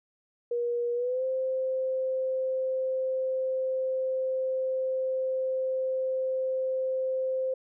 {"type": "tone with pitch glide", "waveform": "sine", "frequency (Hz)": [478.2, 521.5], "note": ["A#4", "C5"], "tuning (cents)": [44, -6], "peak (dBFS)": -26, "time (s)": [0.51, 7.54], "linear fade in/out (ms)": 5, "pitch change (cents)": 150, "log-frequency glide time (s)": [0.94, 1.24], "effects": []}